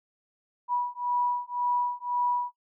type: beating tone pair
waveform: sine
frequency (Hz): 975 / 976.9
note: B5 / B5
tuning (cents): -23 / -19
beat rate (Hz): 1.9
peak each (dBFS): -29 / -29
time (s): 0.68-2.52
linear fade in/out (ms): 50
effects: noise-tail reverb RT60 0.1 s tail -22 dB re dry